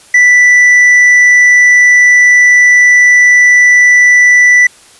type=tone with tanh clipping; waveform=sine; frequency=1974 Hz; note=B6; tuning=1 cent flat; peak=-3 dBFS; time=0.14-4.67 s; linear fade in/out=5 ms; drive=4 dB; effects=white hiss -40 dBFS RMS until 4.99 s + resampled to 24000 Hz